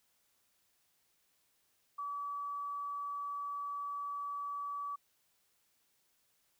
sine tone, 1146 Hz, D6, 43 cents flat, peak -37 dBFS, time 1.98-4.96 s, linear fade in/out 10 ms, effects white hiss -75 dBFS RMS until 6.59 s

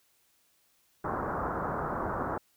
white low-pass noise, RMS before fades -33 dBFS, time 1.04-2.38 s, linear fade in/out 5 ms, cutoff 1400 Hz, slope 48 dB/octave, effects white hiss -69 dBFS RMS until 2.56 s

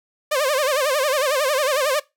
sawtooth tone with vibrato, 561 Hz, C#5, 21 cents sharp, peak -14 dBFS, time 0.31-2 s, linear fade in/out 10 ms, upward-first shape sine, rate 11 Hz, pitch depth 160 cents each way, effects noise-tail reverb RT60 0.2 s tail -20 dB re dry

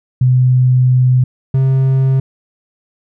sine / triangle tone pair in turn, 127 / 133.11 Hz, B2 / C3, +49 / +30 cents, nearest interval minor second, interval 81 cents, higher second, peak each -7 dBFS, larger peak neither, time 0.21-1.24 / 1.54-2.2 s, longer first, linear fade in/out 5 ms, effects none

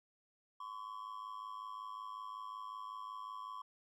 triangle ring-modulated tone, 1076 Hz, C6, 48 cents sharp, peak -39 dBFS, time 0.6-3.62 s, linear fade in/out 5 ms, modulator 52.7 Hz, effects none

